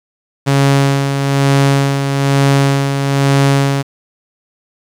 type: tone with tremolo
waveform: sawtooth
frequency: 138.59 Hz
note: C#3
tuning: in tune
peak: -4 dBFS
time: 0.46-3.83 s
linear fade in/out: 20 ms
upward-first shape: sine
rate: 1.1 Hz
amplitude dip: 50%
effects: low-pass 10000 Hz 12 dB/octave + 7-bit